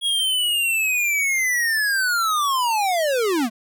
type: linear sweep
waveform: square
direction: down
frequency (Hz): 3322 to 207.7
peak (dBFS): -19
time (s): 0.01-3.5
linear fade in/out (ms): 50
effects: none